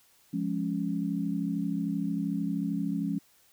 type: chord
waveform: sine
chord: Db major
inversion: first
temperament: equal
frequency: 174.61 / 207.7 / 277.2 Hz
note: F3 / Ab3 / Db4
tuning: 0 / 0 / 0 cents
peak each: -32 dBFS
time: 0.33-3.19 s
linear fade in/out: 10 ms
effects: white hiss -63 dBFS RMS until 3.52 s